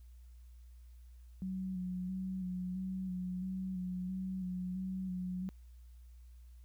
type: tone with vibrato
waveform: sine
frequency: 185 Hz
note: F#3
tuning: in tune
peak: -36 dBFS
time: 1.42-5.49 s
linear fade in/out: 0 ms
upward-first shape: square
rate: 1.5 Hz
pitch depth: 26 cents each way
effects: added 60 Hz sine -52 dBFS peak until 6.64 s + white hiss -75 dBFS RMS until 6.64 s